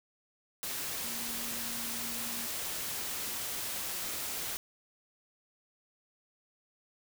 sine tone in noise, 233.1 Hz, A#3, in tune, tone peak -46 dBFS, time 1.04-2.46 s, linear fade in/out 0 ms, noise white, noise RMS -37 dBFS, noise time 0.63-4.57 s, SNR -12 dB, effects none

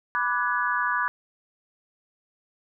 sine chord, G# half-diminished seventh, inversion first, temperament equal with one note detuned, 987.8 / 1174.7 / 1480 / 1687.3 Hz, B5 / D6 / F#6 / G#6, 0 / 0 / 0 / +27 cents, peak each -28 dBFS, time 0.15-1.08 s, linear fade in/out 0 ms, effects none

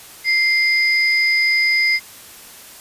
sine tone pair together, 2093 / 4978 Hz, C7 / D#8, 0 / 0 cents, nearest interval octave + minor third, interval 1500 cents, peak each -14 / -21 dBFS, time 0.24-2 s, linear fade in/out 50 ms, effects white hiss -40 dBFS RMS until 2.8 s + resampled to 32000 Hz

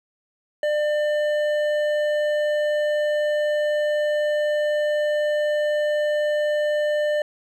sine tone with hard clipping, 598 Hz, D5, 31 cents sharp, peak -21 dBFS, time 0.63-7.22 s, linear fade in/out 2 ms, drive 9 dB, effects none

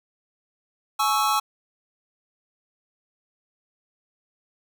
square chord, C# minor, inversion second, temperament equal with one note detuned, 844.2 / 1108.7 / 1318.5 Hz, G#5 / C#6 / E6, +28 / 0 / 0 cents, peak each -25 dBFS, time 0.99-1.4 s, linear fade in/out 10 ms, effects none

